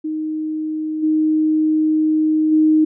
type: tone with level steps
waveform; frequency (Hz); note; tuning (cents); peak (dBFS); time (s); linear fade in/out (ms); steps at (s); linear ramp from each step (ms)
sine; 311.1; D#4; 0; -20 / -13 / -10; 0.04-2.85; 10; 1.02 / 2.51; 20
effects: none